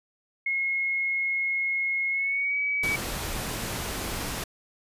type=tone with pitch glide; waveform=sine; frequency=2164 to 2277 Hz; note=C#7 to C#7; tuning=-42 to +46 cents; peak=-24 dBFS; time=0.46-2.96 s; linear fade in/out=5 ms; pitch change=+88 cents; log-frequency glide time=2.1-2.59 s
type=noise; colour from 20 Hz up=pink; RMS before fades=-32 dBFS; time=2.83-4.44 s; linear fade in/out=5 ms
effects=resampled to 32000 Hz